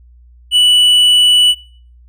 sine tone with tanh clipping, 2960 Hz, F#7, in tune, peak -7 dBFS, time 0.51-1.55 s, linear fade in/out 50 ms, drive 6 dB, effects noise-tail reverb RT60 0.5 s tail -22 dB re dry + added 60 Hz sine -40 dBFS peak until 2.08 s

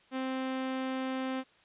sawtooth tone, 261.6 Hz, C4, in tune, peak -28 dBFS, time 0.11-1.44 s, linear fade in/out 50 ms, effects white hiss -63 dBFS RMS until 1.64 s + resampled to 8000 Hz

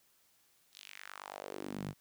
sawtooth tone with high-pass filter sweep, 49.24 Hz, G1, 8 cents sharp, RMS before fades -45 dBFS, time 0.72-1.94 s, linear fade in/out 50 ms, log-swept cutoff 4200 to 130 Hz, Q 2.6, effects white hiss -70 dBFS RMS until 2 s

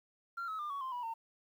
sine tone with pitch steps, 1379 / 1286.7 / 1200.5 / 1120.1 / 1045.1 / 975.1 / 909.8 Hz, F6 / E6 / D6 / C#6 / C6 / B5 / A#5, -22 / -42 / +38 / +18 / -2 / -22 / -42 cents, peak -35 dBFS, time 0.37-1.14 s, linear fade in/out 10 ms, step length 110 ms, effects tanh soft clip ceiling -35 dBFS + 11-bit

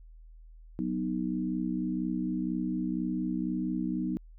sine chord, B major, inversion second, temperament equal, 185 / 246.9 / 311.1 Hz, F#3 / B3 / D#4, 0 / 0 / 0 cents, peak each -33 dBFS, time 0.79-4.17 s, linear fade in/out 0 ms, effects added 40 Hz sine -48 dBFS peak until 4.38 s

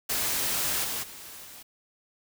white noise with level steps, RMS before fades -28 / -32 / -44 / -46 dBFS, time 0.09-1.63 s, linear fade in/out 10 ms, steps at 0.83 / 1.02 / 1.44 s, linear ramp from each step 20 ms, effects none

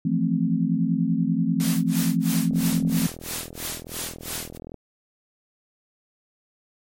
sine chord, F major seventh, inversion third, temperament equal with one note detuned, 164.81 / 175.12 / 220 / 261.6 Hz, E3 / F3 / A3 / C4, 0 / +5 / 0 / 0 cents, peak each -25 dBFS, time 0.05-3.07 s, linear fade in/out 5 ms
white noise with tremolo, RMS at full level -29 dBFS, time 1.6-4.57 s, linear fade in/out 0 ms, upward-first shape sine, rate 3 Hz, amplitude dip 100%
click train, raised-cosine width 2 ms, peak -25 dBFS, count 93, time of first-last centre 2.51-4.743 s, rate 41.2 Hz
effects MP3 64 kbps

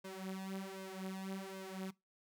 sawtooth tone with flanger, 191 Hz, G3, 45 cents flat, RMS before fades -45 dBFS, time 0.04-1.91 s, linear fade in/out 10 ms, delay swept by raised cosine 1.9 to 6.4 ms, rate 1.3 Hz, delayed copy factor +0.9, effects noise-tail reverb RT60 0.2 s tail -21 dB re dry

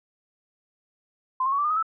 sine tone with pitch steps, 1032 / 1074.6 / 1118.9 / 1165.1 / 1213.2 / 1263.2 / 1315.3 Hz, C6 / C6 / C#6 / D6 / D#6 / D#6 / E6, -24 / +46 / +16 / -14 / -44 / +26 / -4 cents, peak -21 dBFS, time 1.4-1.827 s, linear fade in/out 5 ms, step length 61 ms, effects none

